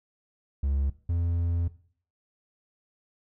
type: tone pair in turn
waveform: triangle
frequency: 69.3 / 85.42 Hz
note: C#2 / F2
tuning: 0 / -38 cents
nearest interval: major third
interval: 362 cents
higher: second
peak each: -22 dBFS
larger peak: neither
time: 0.63-0.9 / 1.09-1.68 s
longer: second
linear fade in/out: 5 ms
effects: noise-tail reverb RT60 0.5 s tail -17 dB re dry